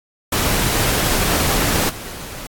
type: noise with level steps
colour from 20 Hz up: pink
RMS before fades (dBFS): -18 / -32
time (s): 0.32-2.47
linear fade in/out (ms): 5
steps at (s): 1.89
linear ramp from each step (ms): 5
effects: AAC 64 kbps